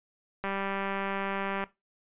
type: click train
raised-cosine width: 0.5 ms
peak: -18 dBFS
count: 236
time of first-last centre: 0.44-1.639 s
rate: 196 Hz
effects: noise-tail reverb RT60 0.2 s tail -17 dB re dry + resampled to 8000 Hz